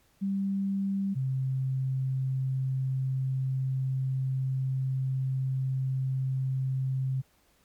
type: tone pair in turn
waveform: sine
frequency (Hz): 196 / 131.95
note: G3 / C3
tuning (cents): 0 / +15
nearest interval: perfect fifth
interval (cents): 685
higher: first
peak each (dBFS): -26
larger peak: neither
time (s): 0.21-1.15 / 1.15-7.22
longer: second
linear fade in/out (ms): 20
effects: pink hiss -66 dBFS RMS until 7.64 s + MP3 96 kbps